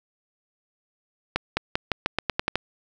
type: accelerating click train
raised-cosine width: 0.3 ms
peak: -6 dBFS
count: 10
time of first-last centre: 1.36-2.556 s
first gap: 210 ms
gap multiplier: 0.88
effects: none